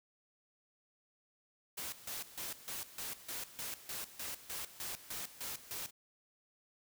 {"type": "noise with tremolo", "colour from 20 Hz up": "white", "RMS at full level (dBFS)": -42, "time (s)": [1.77, 5.91], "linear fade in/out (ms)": 10, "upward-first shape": "square", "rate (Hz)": 3.3, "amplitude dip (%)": 80, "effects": []}